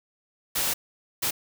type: noise bursts at uneven times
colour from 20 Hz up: white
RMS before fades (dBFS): -26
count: 2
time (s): 0.55-0.74 / 1.22-1.31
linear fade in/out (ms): 10
effects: none